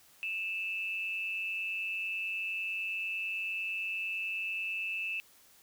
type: tone with amplitude modulation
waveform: sine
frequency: 2640 Hz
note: E7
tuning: 2 cents sharp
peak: -30 dBFS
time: 0.23-5.2 s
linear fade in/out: 0 ms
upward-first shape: sine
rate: 191 Hz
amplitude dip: 60%
effects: white hiss -61 dBFS RMS until 5.62 s